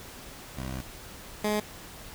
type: tone pair in turn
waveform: 15% pulse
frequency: 64.9 / 210.6 Hz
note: C2 / G#3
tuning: -13 / +24 cents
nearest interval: octave + minor sixth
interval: 2037 cents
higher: second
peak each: -27 / -19 dBFS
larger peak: second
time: 0.57-0.81 / 1.44-1.6 s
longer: first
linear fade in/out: 5 ms
effects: pink hiss -45 dBFS RMS until 2.14 s